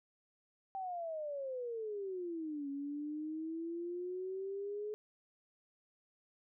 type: exponential two-way sweep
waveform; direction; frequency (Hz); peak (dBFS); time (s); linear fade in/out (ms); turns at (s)
sine; down then up; 782 to 277.2 to 425.8; -38; 0.75-4.94; 0; 2.69
effects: none